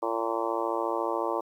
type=harmonic tone; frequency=114.1 Hz; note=A#2; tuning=37 cents flat; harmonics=3 / 4 / 5 / 6 / 7 / 8 / 9 / 10; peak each=-33 / -34 / -33 / -38 / -37 / -34 / -35 / -37 dBFS; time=0.02-1.41 s; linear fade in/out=10 ms; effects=10-bit